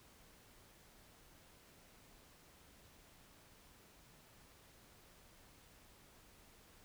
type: silence
effects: pink hiss -64 dBFS RMS until 6.84 s